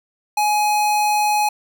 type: tone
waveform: square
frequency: 840 Hz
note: G#5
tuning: 19 cents sharp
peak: -16 dBFS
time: 0.37-1.49 s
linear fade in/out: 5 ms
effects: none